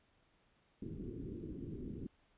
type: low-pass noise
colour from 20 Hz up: white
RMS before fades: -45 dBFS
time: 0.82-2.07 s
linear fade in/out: 5 ms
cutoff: 380 Hz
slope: 48 dB/octave
effects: pink hiss -73 dBFS RMS until 2.37 s + resampled to 8000 Hz